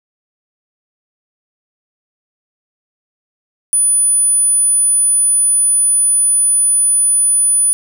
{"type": "tone", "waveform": "sine", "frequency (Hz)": 9900, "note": "D#9", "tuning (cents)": -10, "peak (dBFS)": -9, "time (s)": [3.73, 7.73], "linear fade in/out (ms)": 0, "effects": []}